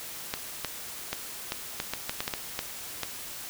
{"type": "clicks", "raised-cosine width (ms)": 0.2, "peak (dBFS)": -12, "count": 12, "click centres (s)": [0.339, 0.647, 1.13, 1.521, 1.801, 1.936, 2.095, 2.205, 2.279, 2.338, 2.591, 3.033], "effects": ["white hiss -40 dBFS RMS until 3.49 s"]}